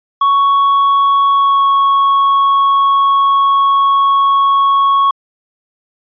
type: tone with pitch glide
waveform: triangle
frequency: 1113 to 1106 Hz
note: C#6 to C#6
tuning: +7 to -4 cents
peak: -6 dBFS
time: 0.21-5.11 s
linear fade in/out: 5 ms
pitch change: -11 cents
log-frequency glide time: 1.32-1.65 s
effects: resampled to 11025 Hz